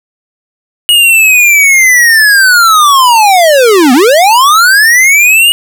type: linear two-way sweep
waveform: square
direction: down then up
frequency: 2900 to 236.1 to 2900 Hz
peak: -3 dBFS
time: 0.89-5.52 s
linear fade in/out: 0 ms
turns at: 3.93 s
effects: none